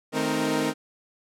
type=tone cluster; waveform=sawtooth; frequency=155.8 / 218.3 / 261.9 / 312.8 / 465.2 Hz; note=D#3 / A3 / C4 / D#4 / A#4; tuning=+3 / -13 / +2 / +9 / -4 cents; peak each=-30 / -28 / -24 / -25 / -26 dBFS; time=0.12-0.74 s; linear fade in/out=50 ms; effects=low-pass 12000 Hz 12 dB/octave

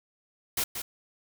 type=noise with echo; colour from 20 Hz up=white; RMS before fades=-28 dBFS; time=0.57-0.64 s; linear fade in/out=5 ms; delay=180 ms; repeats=1; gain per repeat=-7 dB; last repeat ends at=0.82 s; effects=none

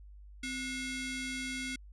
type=ring-modulated tone; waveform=sawtooth; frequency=1200 Hz; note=D6; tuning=37 cents sharp; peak=-29 dBFS; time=0.43-1.76 s; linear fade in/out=5 ms; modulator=941 Hz; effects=added 50 Hz sine -49 dBFS peak until 1.92 s + resampled to 24000 Hz

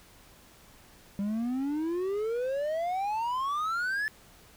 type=exponential sweep; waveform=triangle; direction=up; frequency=196 to 1760 Hz; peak=-26 dBFS; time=1.19-4.08 s; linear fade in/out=0 ms; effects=pink hiss -56 dBFS RMS until 4.56 s

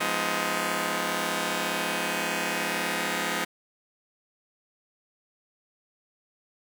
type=chord; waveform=5% pulse; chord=F half-diminished seventh; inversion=none; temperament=just; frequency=174.61 / 209.5 / 251.4 / 314.3 Hz; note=F3 / Ab3 / Cb4 / Eb4; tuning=0 / +15 / +31 / +18 cents; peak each=-21 dBFS; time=0-3.45 s; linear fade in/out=10 ms; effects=none

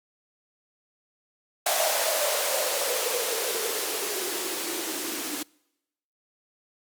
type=noise with band-pass filter sweep; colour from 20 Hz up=violet; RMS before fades=-28 dBFS; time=1.66-5.43 s; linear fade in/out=5 ms; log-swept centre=670 to 290 Hz; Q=7.8; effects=noise-tail reverb RT60 0.9 s tail -26 dB re dry + Opus 48 kbps

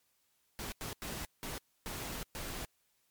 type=noise bursts at uneven times; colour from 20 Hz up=pink; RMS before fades=-41 dBFS; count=6; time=0.59-0.72 / 0.81-0.93 / 1.02-1.25 / 1.43-1.58 / 1.86-2.23 / 2.35-2.65 s; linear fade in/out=0 ms; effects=white hiss -75 dBFS RMS until 3.1 s + MP3 96 kbps

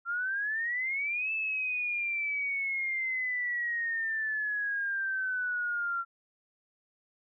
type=exponential two-way sweep; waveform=sine; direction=up then down; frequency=1366 to 2637 to 1366 Hz; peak=-29 dBFS; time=0.05-6.05 s; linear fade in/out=50 ms; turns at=1.32 s; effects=none

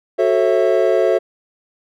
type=chord; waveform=triangle; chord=F# minor seventh; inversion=none; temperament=equal with one note detuned; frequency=370 / 440 / 540.8 / 659.3 Hz; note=F#4 / A4 / C#5 / E5; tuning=0 / 0 / -43 / 0 cents; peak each=-16 dBFS; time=0.18-1.19 s; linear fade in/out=20 ms; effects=none

